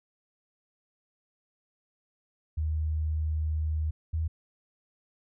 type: tone pair in turn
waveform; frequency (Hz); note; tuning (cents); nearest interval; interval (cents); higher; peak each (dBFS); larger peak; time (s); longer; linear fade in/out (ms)
sine; 77.78 / 80.15; D#2 / E2; 0 / -48; minor second; 52; second; -26; neither; 2.57-3.91 / 4.13-4.28; first; 10
effects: none